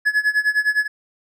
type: tone with tremolo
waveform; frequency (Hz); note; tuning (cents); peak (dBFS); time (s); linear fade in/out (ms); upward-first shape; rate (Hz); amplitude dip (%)
triangle; 1700; G#6; +40; -11; 0.05-0.88; 20; sine; 9.8; 90
effects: none